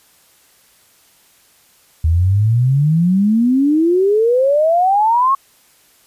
sine exponential sweep, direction up, 77.78 to 1108.7 Hz, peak -10 dBFS, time 2.04-5.35 s, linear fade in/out 5 ms, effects white hiss -52 dBFS RMS until 6.06 s + resampled to 32000 Hz

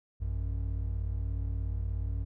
triangle tone pair together, 55.74 / 92.5 Hz, A1 / F#2, +23 / 0 cents, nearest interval major sixth, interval 877 cents, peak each -30 / -32 dBFS, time 0.2-2.25 s, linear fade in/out 20 ms, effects none

